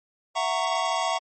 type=chord; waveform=square; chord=F# dominant seventh; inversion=third; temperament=just; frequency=666 / 740 / 925 / 1110 Hz; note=E5 / F#5 / A#5 / C#6; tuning=+18 / 0 / -14 / +2 cents; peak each=-30 dBFS; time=0.35-1.19 s; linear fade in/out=20 ms; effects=MP3 32 kbps